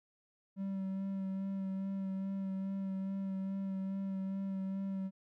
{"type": "tone with vibrato", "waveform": "triangle", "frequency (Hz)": 193.1, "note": "G3", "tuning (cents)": -26, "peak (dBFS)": -33, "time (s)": [0.56, 5.11], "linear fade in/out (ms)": 50, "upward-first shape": "sine", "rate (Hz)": 2.4, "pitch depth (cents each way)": 19, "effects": []}